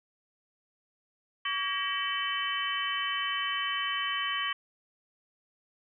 harmonic tone with a mistuned harmonic, 380 Hz, F#4, 46 cents sharp, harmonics 3 / 4 / 5 / 6 / 7 / 8, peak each -34 / -39 / -35 / -39 / -43 / -33 dBFS, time 1.45-4.53 s, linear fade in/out 5 ms, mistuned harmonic 4, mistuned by +120 cents, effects none

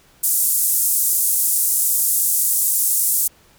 pink band-pass noise, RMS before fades -18 dBFS, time 0.23-3.28 s, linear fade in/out 10 ms, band 8500 to 16000 Hz, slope 24 dB/octave, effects pink hiss -53 dBFS RMS until 3.58 s

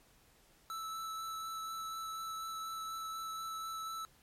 square tone with vibrato, 1315 Hz, E6, 5 cents flat, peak -40 dBFS, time 0.7-4.05 s, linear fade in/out 0 ms, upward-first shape sine, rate 4.1 Hz, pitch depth 9 cents each way, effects pink hiss -66 dBFS RMS until 4.22 s + MP3 64 kbps

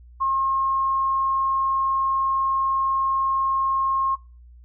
sine tone, 1074 Hz, C6, 45 cents sharp, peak -19 dBFS, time 0.2-4.16 s, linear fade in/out 20 ms, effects noise-tail reverb RT60 0.3 s tail -19 dB re dry + added 60 Hz sine -44 dBFS peak until 4.64 s

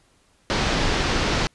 pink low-pass noise, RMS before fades -22 dBFS, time 0.5-1.47 s, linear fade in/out 0 ms, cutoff 5600 Hz, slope 24 dB/octave, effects pink hiss -61 dBFS RMS until 1.54 s + resampled to 24000 Hz

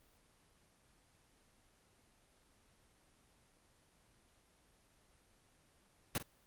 pink noise with echo, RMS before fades -35 dBFS, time 6.15-6.18 s, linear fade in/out 2 ms, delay 47 ms, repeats 1, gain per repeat -13 dB, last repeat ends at 6.227 s, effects pink hiss -70 dBFS RMS until 6.46 s + Opus 24 kbps

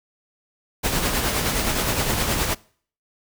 pink noise with tremolo, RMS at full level -21 dBFS, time 0.83-2.55 s, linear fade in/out 20 ms, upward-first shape sine, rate 9.6 Hz, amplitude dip 40%, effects noise-tail reverb RT60 0.5 s tail -23 dB re dry

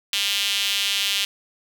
sawtooth tone with high-pass filter, 199.7 Hz, G3, 32 cents sharp, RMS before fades -23 dBFS, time 0.13-1.25 s, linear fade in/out 2 ms, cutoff 3100 Hz, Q 3, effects none

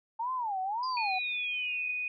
sine tone with vibrato, 880 Hz, A5, in tune, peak -30 dBFS, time 0.19-1.19 s, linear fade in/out 10 ms, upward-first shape sine, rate 1.8 Hz, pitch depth 280 cents each way
sine exponential sweep, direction down, 4935 to 2489 Hz, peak -39 dBFS, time 0.83-1.91 s, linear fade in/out 2 ms
sine tone with pitch glide, 2467 to 2484 Hz, D#7 to D#7, -15 to -3 cents, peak -31 dBFS, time 0.97-2.08 s, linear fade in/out 2 ms, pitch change +12 cents, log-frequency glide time 1.36-1.71 s
effects none

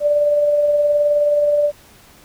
sine tone with tremolo, 587.3 Hz, D5, in tune, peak -11 dBFS, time 0-1.72 s, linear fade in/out 50 ms, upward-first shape sine, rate 19 Hz, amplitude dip 30%, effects pink hiss -47 dBFS RMS until 2.24 s

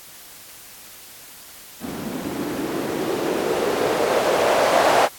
violet noise with low-pass filter sweep, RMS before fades -21 dBFS, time 1.8-5.09 s, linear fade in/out 50 ms, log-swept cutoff 230 to 700 Hz, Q 3, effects white hiss -42 dBFS RMS until 5.18 s + AAC 64 kbps

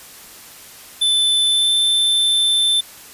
square tone with pitch glide, 3520 to 3544 Hz, A7 to A7, 0 to +12 cents, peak -14 dBFS, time 1.01-2.81 s, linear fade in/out 10 ms, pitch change +12 cents, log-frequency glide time 1.48-1.73 s, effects white hiss -40 dBFS RMS until 3.13 s + resampled to 32000 Hz

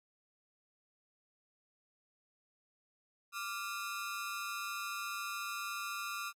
sawtooth ring-modulated tone, 1282 Hz, E6, 49 cents flat, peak -31 dBFS, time 3.32-6.33 s, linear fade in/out 50 ms, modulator 107 Hz, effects MP3 64 kbps

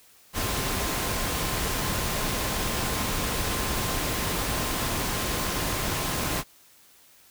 sine tone in noise, 1046.5 Hz, C6, in tune, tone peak -39 dBFS, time 0.33-6.44 s, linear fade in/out 50 ms, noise pink, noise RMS -28 dBFS, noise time 0.33-6.44 s, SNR -14 dB, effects white hiss -56 dBFS RMS until 7.3 s

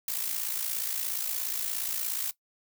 blue noise with amplitude modulation, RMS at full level -29 dBFS, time 0.08-2.31 s, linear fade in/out 2 ms, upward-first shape sine, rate 57 Hz, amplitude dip 65%, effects noise-tail reverb RT60 0.1 s tail -18 dB re dry

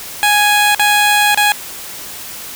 15% pulse tone with dropouts, 830.6 Hz, G#5, in tune, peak -3 dBFS, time 0.23-1.52 s, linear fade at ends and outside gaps 0 ms, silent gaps 0.747-0.795 / 1.346-1.375 s, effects white hiss -29 dBFS RMS until 2.55 s

